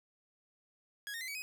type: tone with pitch steps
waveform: sawtooth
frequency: 1661.2 / 1843.2 / 2045 / 2269 / 2518 Hz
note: G#6 / A#6 / C7 / C#7 / D#7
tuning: 0 / -20 / -40 / +40 / +20 cents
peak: -36 dBFS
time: 1.07-1.42 s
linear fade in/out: 0 ms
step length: 70 ms
effects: none